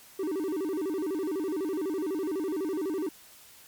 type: tone with vibrato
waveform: triangle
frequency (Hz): 344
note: F4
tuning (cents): -26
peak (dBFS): -26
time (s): 0.19-3.09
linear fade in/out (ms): 5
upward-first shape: square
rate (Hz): 12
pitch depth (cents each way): 200
effects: white hiss -53 dBFS RMS until 3.67 s + MP3 96 kbps